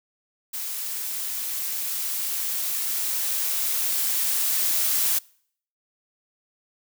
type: noise with level ramp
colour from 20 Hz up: blue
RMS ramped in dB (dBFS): -31 to -22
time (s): 0.53-5.19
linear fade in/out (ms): 10
effects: noise-tail reverb RT60 0.6 s tail -25 dB re dry